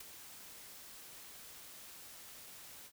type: noise with ADSR envelope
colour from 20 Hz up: white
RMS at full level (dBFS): -45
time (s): 0-2.92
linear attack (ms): 7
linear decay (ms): 8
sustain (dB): -8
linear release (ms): 63
effects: none